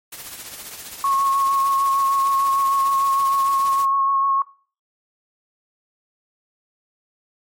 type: noise with tremolo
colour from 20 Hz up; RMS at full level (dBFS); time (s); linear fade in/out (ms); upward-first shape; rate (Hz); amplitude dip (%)
white; -33; 0.12-3.85; 5; triangle; 15; 55
type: tone with vibrato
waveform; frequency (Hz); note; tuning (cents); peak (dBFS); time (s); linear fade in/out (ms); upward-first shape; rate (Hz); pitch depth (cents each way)
sine; 1094; C#6; -23; -16; 1.04-4.42; 2; sine; 6.6; 18
effects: noise-tail reverb RT60 0.4 s tail -19 dB re dry + MP3 64 kbps